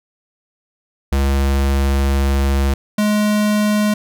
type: tone pair in turn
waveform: square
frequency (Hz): 68.7 / 210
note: C#2 / G#3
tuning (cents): -15 / +19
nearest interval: octave + perfect fifth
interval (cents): 1934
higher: second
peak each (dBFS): -14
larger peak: neither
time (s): 1.12-2.74 / 2.98-3.94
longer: first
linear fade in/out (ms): 5
effects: none